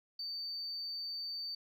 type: tone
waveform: sine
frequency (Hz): 4584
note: D8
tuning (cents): -43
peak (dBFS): -37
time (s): 0.19-1.55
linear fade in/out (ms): 5
effects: tanh soft clip ceiling -34 dBFS